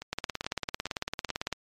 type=two click trains; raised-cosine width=0.2 ms; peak=-13 / -21 dBFS; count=26 / 4; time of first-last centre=0.13-1.527 / 0.02-1.291 s; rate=17.9 / 2.36 Hz; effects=MP3 64 kbps